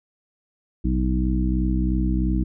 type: harmonic tone with a mistuned harmonic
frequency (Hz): 63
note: B1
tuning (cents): +35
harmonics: 1 / 2 / 3 / 4 / 5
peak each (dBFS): -21 / -30 / -25 / -30 / -27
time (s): 0.84-2.44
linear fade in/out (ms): 10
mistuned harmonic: 1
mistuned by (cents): -130
effects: none